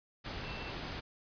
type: tone in noise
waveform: sine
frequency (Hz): 2679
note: E7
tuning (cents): +27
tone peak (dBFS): -47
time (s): 0.43-0.72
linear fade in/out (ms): 20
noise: pink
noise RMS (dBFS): -41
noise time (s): 0.24-1.01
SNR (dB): -9
effects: resampled to 11025 Hz